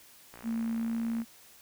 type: click train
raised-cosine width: 0.5 ms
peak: -32 dBFS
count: 53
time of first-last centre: 0.34-1.218 s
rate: 59.2 Hz
type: tone with pitch glide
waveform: sine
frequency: 228 to 229.5 Hz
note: A#3 to A#3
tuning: -38 to -27 cents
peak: -29 dBFS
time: 0.43-1.25 s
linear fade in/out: 50 ms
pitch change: +11 cents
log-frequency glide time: 0.74-1.01 s
effects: white hiss -56 dBFS RMS until 1.61 s